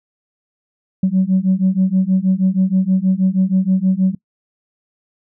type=beating tone pair; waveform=sine; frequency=185 / 191.3 Hz; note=F#3 / G3; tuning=0 / -42 cents; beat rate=6.3 Hz; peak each=-14 dBFS; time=1.03-4.15 s; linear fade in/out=5 ms; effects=noise-tail reverb RT60 0.1 s tail -22 dB re dry + tanh soft clip ceiling -7 dBFS